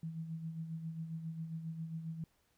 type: tone with tremolo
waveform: sine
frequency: 162.3 Hz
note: E3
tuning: 27 cents flat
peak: -37 dBFS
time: 0.03-2.24 s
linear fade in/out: 2 ms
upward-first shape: sine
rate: 7.4 Hz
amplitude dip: 55%
effects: pink hiss -75 dBFS RMS until 2.57 s